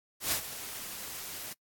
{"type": "noise with ADSR envelope", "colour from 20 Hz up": "white", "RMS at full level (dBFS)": -28, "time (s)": [0.2, 1.53], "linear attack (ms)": 120, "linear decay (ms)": 83, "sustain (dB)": -13, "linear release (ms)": 5, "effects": ["noise-tail reverb RT60 0.1 s tail -24 dB re dry", "AAC 64 kbps"]}